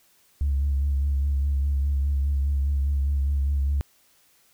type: tone with vibrato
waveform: sine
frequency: 69.9 Hz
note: C#2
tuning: 15 cents sharp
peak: -19 dBFS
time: 0.41-3.81 s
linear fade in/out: 0 ms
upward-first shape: sine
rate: 4.9 Hz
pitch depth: 41 cents each way
effects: tanh soft clip ceiling -17 dBFS + white hiss -61 dBFS RMS until 4.53 s